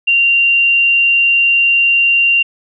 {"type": "tone", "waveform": "sine", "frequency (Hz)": 2770, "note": "F7", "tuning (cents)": -15, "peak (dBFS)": -8, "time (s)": [0.07, 2.43], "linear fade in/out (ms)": 10, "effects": []}